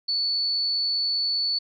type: tone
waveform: sine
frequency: 4455 Hz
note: C#8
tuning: 8 cents sharp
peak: -22 dBFS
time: 0.08-1.59 s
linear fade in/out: 10 ms
effects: none